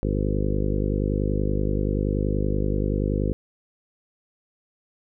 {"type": "harmonic tone with a mistuned harmonic", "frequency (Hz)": 50.5, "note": "G#1", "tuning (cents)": -48, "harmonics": [1, 2, 3, 4, 5, 6, 7, 8, 9, 10], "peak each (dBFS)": [-25, -28, -30, -31, -32, -33, -33, -34, -35, -35], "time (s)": [0.03, 3.33], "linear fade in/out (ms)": 0, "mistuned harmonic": 10, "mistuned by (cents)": 17, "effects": []}